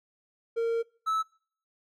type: tone pair in turn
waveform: triangle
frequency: 460.6 / 1305.6 Hz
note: A#4 / E6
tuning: -21 / -17 cents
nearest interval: octave + tritone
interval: 1804 cents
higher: second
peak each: -23 dBFS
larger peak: neither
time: 0.56-0.83 / 1.06-1.23 s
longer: first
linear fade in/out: 20 ms
effects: noise-tail reverb RT60 0.5 s tail -24 dB re dry + AAC 64 kbps